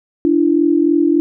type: tone pair together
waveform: sine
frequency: 293.7 / 337.1 Hz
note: D4 / E4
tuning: 0 / +39 cents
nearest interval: major second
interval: 239 cents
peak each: -13 dBFS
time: 0.25-1.2 s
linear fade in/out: 0 ms
effects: none